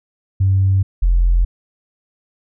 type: tone pair in turn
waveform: sine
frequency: 96.1 / 43.33 Hz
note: G2 / F1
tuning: -34 / -13 cents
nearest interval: octave + major second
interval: 1379 cents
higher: first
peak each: -10 / -9 dBFS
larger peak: second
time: 0.4-0.83 / 1.02-1.45 s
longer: neither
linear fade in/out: 10 ms
effects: tanh soft clip ceiling -6 dBFS